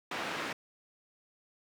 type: band-pass noise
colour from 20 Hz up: white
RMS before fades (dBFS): -37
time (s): 0.11-0.53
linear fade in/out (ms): 5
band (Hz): 190 to 2100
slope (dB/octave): 12
effects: none